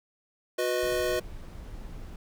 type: chord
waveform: square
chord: B major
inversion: second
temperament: equal with one note detuned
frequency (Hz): 364.7 / 493.9 / 622.3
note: F#4 / B4 / D#5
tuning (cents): -25 / 0 / 0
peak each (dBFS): -31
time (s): 0.58-1.2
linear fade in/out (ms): 10
type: noise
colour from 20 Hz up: brown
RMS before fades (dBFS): -41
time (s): 0.83-2.16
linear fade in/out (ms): 2
effects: none